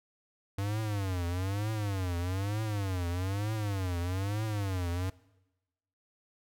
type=tone with vibrato; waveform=square; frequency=97.2 Hz; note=G2; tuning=14 cents flat; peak=-31 dBFS; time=0.58-5.1 s; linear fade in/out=5 ms; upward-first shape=triangle; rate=1.1 Hz; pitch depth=230 cents each way; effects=noise-tail reverb RT60 1.0 s tail -21 dB re dry

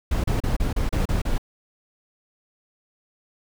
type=noise bursts; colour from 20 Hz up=brown; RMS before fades=-22 dBFS; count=8; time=0.11-1.381 s; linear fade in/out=5 ms; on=130 ms; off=33 ms; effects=none

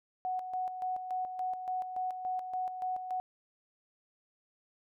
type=tone with tremolo; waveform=sine; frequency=740 Hz; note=F#5; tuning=in tune; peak=-31 dBFS; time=0.25-3.2 s; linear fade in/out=0 ms; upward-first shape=square; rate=3.5 Hz; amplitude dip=55%; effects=none

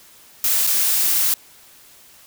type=noise with dropouts; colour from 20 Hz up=blue; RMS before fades=-18 dBFS; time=0.44-1.34 s; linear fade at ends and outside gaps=2 ms; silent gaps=0.668-0.672 s; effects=white hiss -48 dBFS RMS until 2.26 s

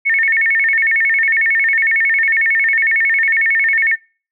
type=tone with vibrato; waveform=sine; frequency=1998 Hz; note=B6; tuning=20 cents sharp; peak=-11 dBFS; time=0.05-3.96 s; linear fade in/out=20 ms; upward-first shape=square; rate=11 Hz; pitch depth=170 cents each way; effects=noise-tail reverb RT60 0.4 s tail -25 dB re dry

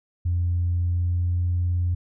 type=tone with pitch glide; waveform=sine; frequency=87.31 to 88.12 Hz; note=F2 to F2; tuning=0 to +16 cents; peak=-19 dBFS; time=0.25-1.95 s; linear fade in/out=10 ms; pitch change=+16 cents; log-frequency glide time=0.77-1.4 s; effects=tanh soft clip ceiling -16 dBFS

